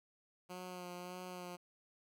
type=tone with vibrato; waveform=10% pulse; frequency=180 Hz; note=F#3; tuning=47 cents flat; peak=-37 dBFS; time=0.49-1.57 s; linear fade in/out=20 ms; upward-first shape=sine; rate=1.7 Hz; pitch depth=24 cents each way; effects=none